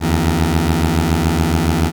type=beating tone pair; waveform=15% pulse; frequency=78 / 85.1 Hz; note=D#2 / F2; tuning=+5 / -44 cents; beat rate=7.1 Hz; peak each=-10 dBFS; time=0-1.92 s; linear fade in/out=50 ms; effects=none